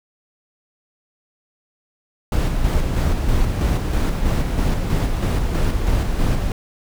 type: noise with tremolo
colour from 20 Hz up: brown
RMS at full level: -17 dBFS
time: 2.32-6.52 s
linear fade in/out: 2 ms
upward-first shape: square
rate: 3.1 Hz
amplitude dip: 35%
effects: none